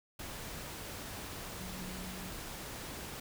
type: tone in noise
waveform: sine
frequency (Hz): 185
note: F#3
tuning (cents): 0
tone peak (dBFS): -45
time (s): 1.59-2.3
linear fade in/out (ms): 5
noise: pink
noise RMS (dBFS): -44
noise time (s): 0.19-3.2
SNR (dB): -4
effects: none